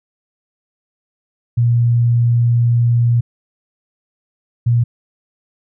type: tone bursts at uneven times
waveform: sine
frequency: 118.8 Hz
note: A#2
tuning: 33 cents sharp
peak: -10 dBFS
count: 2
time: 1.57-3.21 / 4.66-4.84 s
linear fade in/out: 10 ms
effects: none